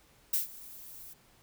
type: noise with ADSR envelope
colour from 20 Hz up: violet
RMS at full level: -27 dBFS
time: 0.33-1.14 s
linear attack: 6 ms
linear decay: 130 ms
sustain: -21 dB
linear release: 15 ms
effects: pink hiss -63 dBFS RMS until 1.42 s